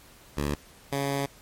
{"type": "tone pair in turn", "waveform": "10% pulse", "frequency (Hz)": [72.6, 139.53], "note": ["D2", "C#3"], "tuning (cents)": [-19, 12], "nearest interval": "major seventh", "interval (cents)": 1131, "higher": "second", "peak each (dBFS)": -18, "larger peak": "neither", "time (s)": [[0.37, 0.55], [0.92, 1.26]], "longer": "second", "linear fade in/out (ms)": 5, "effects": ["pink hiss -53 dBFS RMS until 1.41 s", "MP3 64 kbps"]}